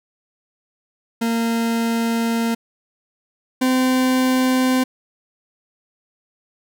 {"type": "tone pair in turn", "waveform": "40% pulse", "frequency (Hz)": [230, 257.3], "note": ["A#3", "C4"], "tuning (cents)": [-23, -29], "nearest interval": "major second", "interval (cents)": 194, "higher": "second", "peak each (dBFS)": [-17, -14], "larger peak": "second", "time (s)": [[1.21, 2.55], [3.61, 4.84]], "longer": "first", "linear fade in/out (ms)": 10, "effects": []}